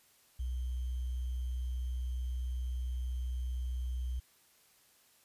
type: tone with sample-and-hold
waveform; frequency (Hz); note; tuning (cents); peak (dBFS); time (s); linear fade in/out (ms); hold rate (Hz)
sine; 62.3; B1; +16; -33; 0.39-4.2; 10; 3150
effects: white hiss -66 dBFS RMS until 5.24 s + resampled to 32000 Hz